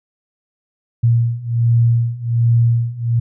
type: beating tone pair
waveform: sine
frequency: 116.54 / 117.84 Hz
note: A#2 / A#2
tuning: 0 / +19 cents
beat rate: 1.3 Hz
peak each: -16 / -14 dBFS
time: 1.03-3.2 s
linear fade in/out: 10 ms
effects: none